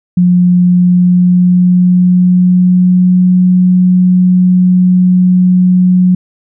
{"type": "tone with pitch glide", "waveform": "sine", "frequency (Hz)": [178.5, 182.04], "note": ["F3", "F#3"], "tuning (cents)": [38, -28], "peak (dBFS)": -4, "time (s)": [0.17, 6.15], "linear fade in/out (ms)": 5, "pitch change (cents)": 34, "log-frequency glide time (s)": [0.65, 3.33], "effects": []}